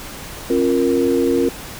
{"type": "chord", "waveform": "sine", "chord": "Bb minor", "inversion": "first", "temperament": "equal with one note detuned", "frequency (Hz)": [270.4, 349.2, 466.2], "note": ["Db4", "F4", "Bb4"], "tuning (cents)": [-43, 0, 0], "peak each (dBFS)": -18, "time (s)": [0.5, 1.49], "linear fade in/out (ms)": 2, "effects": ["pink hiss -33 dBFS RMS until 1.79 s"]}